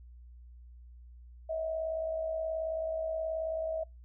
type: tone with amplitude modulation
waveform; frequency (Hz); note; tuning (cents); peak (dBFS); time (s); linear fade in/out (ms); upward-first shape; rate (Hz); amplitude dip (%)
sine; 643; E5; -43; -29; 1.49-3.84; 10; sine; 58.7; 50
effects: noise-tail reverb RT60 0.2 s tail -25 dB re dry + added 60 Hz sine -49 dBFS peak until 4.04 s